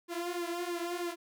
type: tone with flanger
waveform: sawtooth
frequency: 347.2 Hz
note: F4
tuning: 10 cents flat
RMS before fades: -36 dBFS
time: 0.08-1.16 s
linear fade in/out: 50 ms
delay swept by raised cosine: 1.5 to 5.3 ms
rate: 3.1 Hz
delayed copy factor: -0.85
effects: none